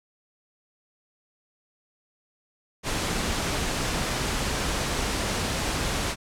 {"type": "noise", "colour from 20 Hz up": "pink", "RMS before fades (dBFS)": -27, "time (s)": [2.83, 6.16], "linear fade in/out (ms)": 50, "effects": ["low-pass 9000 Hz 12 dB/octave"]}